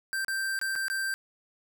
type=tone with dropouts; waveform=square; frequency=1569 Hz; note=G6; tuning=1 cent sharp; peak=-29 dBFS; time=0.13-1.14 s; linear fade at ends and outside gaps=0 ms; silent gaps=0.247-0.282 / 0.59-0.614 / 0.754-0.76 / 0.882-0.9 s; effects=none